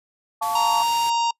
sine chord, F augmented, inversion none, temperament equal with one note detuned, 698.5 / 880 / 1129.4 Hz, F5 / A5 / C#6, 0 / 0 / +32 cents, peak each -29 / -24 / -26 dBFS, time 0.41-0.83 s, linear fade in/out 10 ms
white noise, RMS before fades -35 dBFS, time 0.42-1.1 s, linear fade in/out 5 ms
harmonic tone, 932.3 Hz, A#5, in tune, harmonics 1 / 3 / 4 / 5 / 6 / 7 / 8, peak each -19 / -29 / -35 / -34 / -36 / -41 / -38 dBFS, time 0.55-1.31 s, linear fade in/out 5 ms
effects noise-tail reverb RT60 0.1 s tail -26 dB re dry + resampled to 32000 Hz

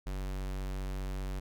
square tone, 47.54 Hz, F#1, 48 cents sharp, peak -35 dBFS, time 0.06-1.4 s, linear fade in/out 10 ms, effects none

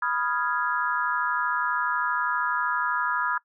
sine chord, F half-diminished seventh, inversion second, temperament equal, 987.8 / 1244.5 / 1396.9 / 1661.2 Hz, Cb6 / Eb6 / F6 / Ab6, 0 / 0 / 0 / 0 cents, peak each -29 dBFS, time 0.02-3.38 s, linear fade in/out 5 ms, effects noise-tail reverb RT60 0.1 s tail -21 dB re dry

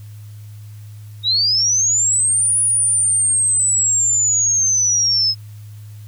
sine linear two-way sweep, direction up then down, 3729 to 9800 to 5110 Hz, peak -13 dBFS, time 1.23-5.35 s, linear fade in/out 50 ms, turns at 2.58 s, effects added 105 Hz sine -33 dBFS peak until 6.07 s + white hiss -52 dBFS RMS until 6.07 s

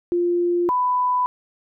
sine tone pair in turn, 349.2 / 995.7 Hz, F4 / B5, 0 / +14 cents, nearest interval octave + tritone, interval 1814 cents, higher second, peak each -17 dBFS, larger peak neither, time 0.12-0.69 / 0.69-1.26 s, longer neither, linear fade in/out 0 ms, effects none

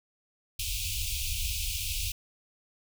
pink band-stop noise, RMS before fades -32 dBFS, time 0.59-2.12 s, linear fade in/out 5 ms, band 100 to 2400 Hz, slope 96 dB/octave, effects none

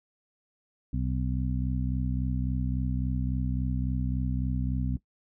harmonic tone, 63.6 Hz, C2, 48 cents flat, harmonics 1 / 2 / 3 / 4, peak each -30 / -31 / -35 / -35 dBFS, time 0.93-4.97 s, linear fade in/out 5 ms, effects noise-tail reverb RT60 0.1 s tail -17 dB re dry

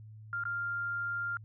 sine tone with dropouts, 1396.9 Hz, F6, in tune, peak -32 dBFS, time 0.33-1.37 s, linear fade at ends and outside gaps 1 ms, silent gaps 0.437-0.453 s, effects added 108 Hz sine -47 dBFS peak until 1.44 s

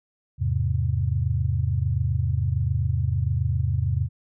sine chord, E augmented, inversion none, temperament equal, 82.41 / 103.83 / 130.81 Hz, E2 / G#2 / B#2, 0 / 0 / 0 cents, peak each -25 dBFS, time 0.38-4.09 s, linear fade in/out 50 ms, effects none

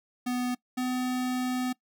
square tone pair in turn, 248 / 252.5 Hz, B3 / B3, +7 / +39 cents, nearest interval unison, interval 32 cents, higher second, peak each -28 dBFS, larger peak neither, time 0.26-0.55 / 0.77-1.73 s, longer second, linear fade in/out 10 ms, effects noise-tail reverb RT60 0.1 s tail -21 dB re dry

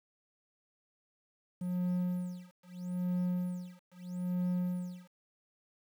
triangle tone with tremolo, 179.6 Hz, F3, 49 cents sharp, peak -27 dBFS, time 1.61-5.09 s, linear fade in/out 5 ms, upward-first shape sine, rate 0.78 Hz, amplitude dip 100%, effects 10-bit

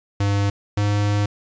square tone pair in turn, 100.7 / 102.93 Hz, G2 / G#2, +47 / -15 cents, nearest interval unison, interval 38 cents, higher second, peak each -18 dBFS, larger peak neither, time 0.2-0.5 / 0.77-1.26 s, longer second, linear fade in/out 5 ms, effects resampled to 16000 Hz + 8-bit

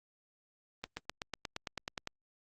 accelerating click train, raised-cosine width 0.2 ms, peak -20 dBFS, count 12, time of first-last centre 0.84-2.074 s, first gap 130 ms, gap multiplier 0.97, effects Opus 32 kbps

